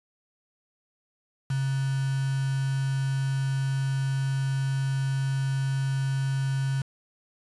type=tone with quantisation; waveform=sine; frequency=134.9 Hz; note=C#3; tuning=47 cents flat; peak=-24 dBFS; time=1.5-6.82 s; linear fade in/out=5 ms; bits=6; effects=resampled to 24000 Hz